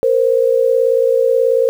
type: tone pair together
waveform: sine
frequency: 464.9 / 523.3 Hz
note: A#4 / C5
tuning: -5 / 0 cents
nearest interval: major second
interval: 205 cents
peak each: -13 dBFS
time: 0.03-1.69 s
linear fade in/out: 0 ms
effects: 7-bit